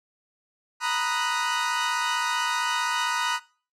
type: chord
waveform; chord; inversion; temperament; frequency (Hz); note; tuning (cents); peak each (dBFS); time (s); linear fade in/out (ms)
sawtooth; B major seventh; third; equal; 932.3 / 987.8 / 1244.5 / 1480; A#5 / B5 / D#6 / F#6; 0 / 0 / 0 / 0; -26; 0.8-3.4; 50
effects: noise-tail reverb RT60 0.4 s tail -21 dB re dry + low-pass 8000 Hz 12 dB/octave